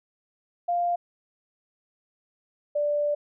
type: tone pair in turn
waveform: sine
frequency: 698.5 / 587.4 Hz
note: F5 / D5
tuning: 0 / 0 cents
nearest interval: minor third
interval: 300 cents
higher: first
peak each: -22 dBFS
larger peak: neither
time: 0.68-0.96 / 2.75-3.15 s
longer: second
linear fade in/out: 10 ms
effects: none